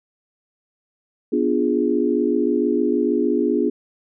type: chord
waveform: sine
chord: B diminished seventh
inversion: none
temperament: equal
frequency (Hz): 246.9 / 293.7 / 349.2 / 415.3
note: B3 / D4 / F4 / Ab4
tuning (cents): 0 / 0 / 0 / 0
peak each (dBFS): -22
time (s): 1.32-3.7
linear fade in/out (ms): 10
effects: none